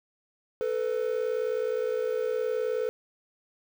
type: tone pair together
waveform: triangle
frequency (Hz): 439.4 / 498.7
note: A4 / B4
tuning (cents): -2 / +17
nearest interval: major second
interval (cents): 219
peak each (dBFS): -27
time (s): 0.61-2.89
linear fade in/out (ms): 0
effects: 8-bit